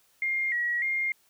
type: tone with pitch steps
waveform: sine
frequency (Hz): 2119 / 1915 / 2121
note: C7 / A#6 / C7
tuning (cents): +21 / +46 / +23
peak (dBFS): -25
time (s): 0.22-1.12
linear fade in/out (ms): 2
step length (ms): 300
effects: white hiss -65 dBFS RMS until 1.29 s